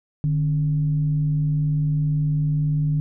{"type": "tone with frequency modulation", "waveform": "sine", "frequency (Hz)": 150, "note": "D3", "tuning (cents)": 37, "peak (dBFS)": -18, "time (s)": [0.24, 3], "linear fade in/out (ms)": 0, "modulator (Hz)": 121, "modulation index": 0.28, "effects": []}